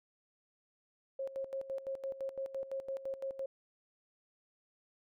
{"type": "tone with tremolo", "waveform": "sine", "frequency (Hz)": 539, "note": "C#5", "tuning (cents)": -49, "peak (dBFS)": -35, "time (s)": [1.19, 3.46], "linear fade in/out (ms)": 5, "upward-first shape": "square", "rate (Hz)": 5.9, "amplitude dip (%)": 75, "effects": []}